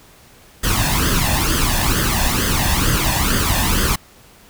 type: noise with flanger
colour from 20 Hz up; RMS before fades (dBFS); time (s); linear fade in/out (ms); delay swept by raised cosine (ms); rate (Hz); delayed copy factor
pink; -17; 0.63-3.96; 10; 0.62 to 1.16; 2.2; +0.7
effects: pink hiss -47 dBFS RMS until 4.49 s